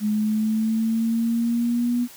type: linear sweep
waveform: sine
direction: up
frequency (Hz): 210 to 243.8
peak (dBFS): -19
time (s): 0-2.08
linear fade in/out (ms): 50
effects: white hiss -45 dBFS RMS until 2.16 s